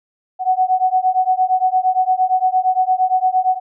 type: beating tone pair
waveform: sine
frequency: 740 / 748.7 Hz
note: F#5 / F#5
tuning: 0 / +20 cents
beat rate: 8.7 Hz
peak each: -16 dBFS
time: 0.39-3.6 s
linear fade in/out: 50 ms
effects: none